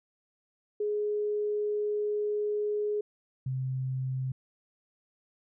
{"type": "tone pair in turn", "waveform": "sine", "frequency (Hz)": [418.1, 130.48], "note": ["G#4", "C3"], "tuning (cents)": [12, -4], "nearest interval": "octave + minor sixth", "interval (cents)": 2016, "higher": "first", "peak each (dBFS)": [-27, -29], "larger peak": "first", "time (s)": [[0.8, 3.01], [3.46, 4.32]], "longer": "first", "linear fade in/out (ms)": 5, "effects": []}